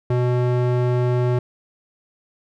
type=tone with band-pass filter; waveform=square; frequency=123.47 Hz; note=B2; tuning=in tune; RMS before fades=-19 dBFS; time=0.1-1.39 s; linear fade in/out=5 ms; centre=330 Hz; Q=0.62; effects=none